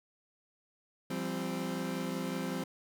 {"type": "chord", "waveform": "30% pulse", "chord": "F suspended second", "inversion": "none", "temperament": "equal with one note detuned", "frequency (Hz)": [170.72, 196, 261.6], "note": ["F3", "G3", "C4"], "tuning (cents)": [-39, 0, 0], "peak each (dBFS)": [-36, -36, -35], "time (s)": [1.1, 2.64], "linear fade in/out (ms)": 5, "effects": []}